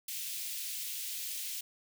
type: high-pass noise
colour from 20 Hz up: white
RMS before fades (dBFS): -39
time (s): 0.08-1.61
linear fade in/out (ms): 5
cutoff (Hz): 2400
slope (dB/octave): 24
effects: none